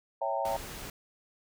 sine chord, C# diminished seventh, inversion none, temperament equal with one note detuned, 554.4 / 659.3 / 784 / 914.2 Hz, C#5 / E5 / G5 / Bb5, 0 / 0 / 0 / -34 cents, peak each -34 dBFS, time 0.21-0.57 s, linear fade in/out 10 ms
pink noise, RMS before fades -42 dBFS, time 0.45-0.9 s, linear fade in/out 2 ms
effects none

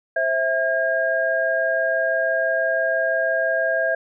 sine tone cluster, 529 / 655 / 1620 Hz, C5 / E5 / G#6, +19 / -11 / -43 cents, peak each -26 / -21 / -22 dBFS, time 0.16-3.95 s, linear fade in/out 5 ms, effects none

